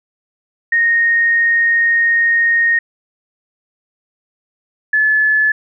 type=tone pair in turn; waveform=sine; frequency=1857 / 1724.8 Hz; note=A#6 / A6; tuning=-7 / -35 cents; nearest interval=minor second; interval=128 cents; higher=first; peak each=-10 dBFS; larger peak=neither; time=0.72-2.79 / 4.93-5.52 s; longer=first; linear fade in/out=5 ms; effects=none